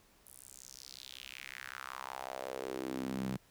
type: tone with high-pass filter sweep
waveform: sawtooth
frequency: 65.41 Hz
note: C2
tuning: in tune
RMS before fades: -43 dBFS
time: 0.26-3.37 s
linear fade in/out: 5 ms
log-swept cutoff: 11000 to 160 Hz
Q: 3.2
effects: pink hiss -66 dBFS RMS until 3.5 s